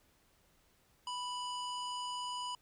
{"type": "harmonic tone", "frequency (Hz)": 987.8, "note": "B5", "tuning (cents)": 0, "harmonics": [1, 3, 5, 7, 9], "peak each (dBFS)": [-39, -43, -49, -53, -55], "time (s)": [1.07, 2.55], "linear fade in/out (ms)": 2, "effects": ["pink hiss -70 dBFS RMS until 2.61 s"]}